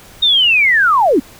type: linear sweep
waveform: sine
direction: down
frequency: 3729 to 226.6 Hz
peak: -8 dBFS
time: 0.22-1.2 s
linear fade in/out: 10 ms
effects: pink hiss -40 dBFS RMS until 1.39 s